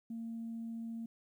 sine tone, 228.6 Hz, A#3, 34 cents flat, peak -38 dBFS, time 0.1-1.06 s, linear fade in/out 5 ms, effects tanh soft clip ceiling -35 dBFS + 12-bit

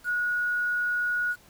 sine tone with quantisation, 1455 Hz, F#6, 29 cents flat, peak -24 dBFS, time 0.04-1.36 s, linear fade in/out 50 ms, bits 8, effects pink hiss -56 dBFS RMS until 1.49 s

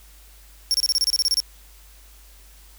40% pulse tone bursts, 5500 Hz, F8, 27 cents flat, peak -16 dBFS, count 12, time 0.71-1.402 s, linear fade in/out 0 ms, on 32 ms, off 28 ms, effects added 50 Hz sine -47 dBFS peak until 2.78 s + white hiss -52 dBFS RMS until 2.78 s

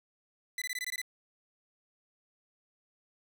sawtooth tone bursts, 2000 Hz, B6, 21 cents sharp, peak -30 dBFS, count 8, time 0.58-1.016 s, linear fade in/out 2 ms, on 37 ms, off 20 ms, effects none

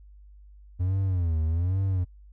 triangle tone with vibrato, 87.5 Hz, F2, 4 cents sharp, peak -21 dBFS, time 0.79-2.05 s, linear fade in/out 20 ms, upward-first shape sine, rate 1.2 Hz, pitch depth 180 cents each way, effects noise-tail reverb RT60 0.1 s tail -23 dB re dry + added 50 Hz sine -47 dBFS peak until 2.32 s

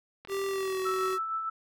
click train, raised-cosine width 0.3 ms, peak -29 dBFS, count 38, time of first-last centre 0.25-1.129 s, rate 42.1 Hz
square tone with pitch glide, 392 to 376 Hz, G4 to F#4, 0 to +28 cents, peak -30 dBFS, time 0.28-1.19 s, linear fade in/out 50 ms, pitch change -72 cents, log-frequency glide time 0.47-0.81 s
sine tone with tremolo, 1318.5 Hz, E6, in tune, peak -28 dBFS, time 0.85-1.5 s, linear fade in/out 10 ms, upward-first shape sine, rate 6.5 Hz, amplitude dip 40%
effects none

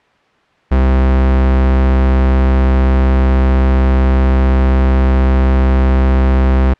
45% pulse tone, 65.41 Hz, C2, in tune, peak -8 dBFS, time 0.71-6.74 s, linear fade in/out 10 ms, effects white hiss -52 dBFS RMS until 6.79 s + low-pass 2000 Hz 12 dB/octave

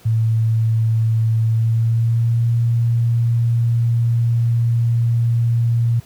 sine tone with pitch glide, 112.5 to 117.07 Hz, A2 to A#2, +39 to +8 cents, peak -13 dBFS, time 0.05-6 s, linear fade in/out 10 ms, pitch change +69 cents, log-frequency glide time 1.47-2.48 s, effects pink hiss -48 dBFS RMS until 6.05 s + high-pass 60 Hz 12 dB/octave

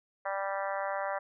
harmonic tone, 196 Hz, G3, in tune, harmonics 3 / 4 / 5 / 6 / 7 / 8 / 9 / 10, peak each -35 / -37 / -39 / -41 / -42 / -43 / -44 / -45 dBFS, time 0.25-1.19 s, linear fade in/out 10 ms, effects none

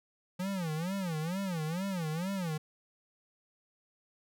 square tone with vibrato, 174.61 Hz, F3, in tune, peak -33 dBFS, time 0.39-2.58 s, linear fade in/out 10 ms, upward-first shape sine, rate 2.2 Hz, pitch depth 220 cents each way, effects none

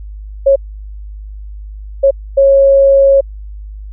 sine tone bursts at uneven times, 549 Hz, C#5, 17 cents flat, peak -4 dBFS, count 3, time 0.46-0.56 / 2.03-2.11 / 2.37-3.21 s, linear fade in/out 10 ms, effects added 51 Hz sine -25 dBFS peak until 3.92 s

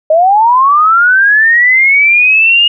sine linear sweep, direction up, 609 to 2870 Hz, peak -4 dBFS, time 0.1-2.68 s, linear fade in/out 5 ms, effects none

